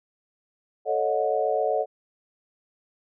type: chord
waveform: sine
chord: D# half-diminished seventh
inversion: second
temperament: equal with one note detuned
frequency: 440 / 554.4 / 622.3 / 730.6 Hz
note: A4 / C#5 / D#5 / F#5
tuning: 0 / 0 / 0 / -22 cents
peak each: -27 dBFS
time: 0.85-1.86 s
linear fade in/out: 50 ms
effects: none